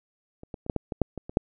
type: clicks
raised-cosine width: 2 ms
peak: -29 / -22 / -26 / -12 / -12 / -17 / -7 / -21 / -24 / -6 dBFS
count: 10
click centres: 0.434 / 0.542 / 0.664 / 0.698 / 0.763 / 0.922 / 1.017 / 1.177 / 1.295 / 1.371 s
effects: none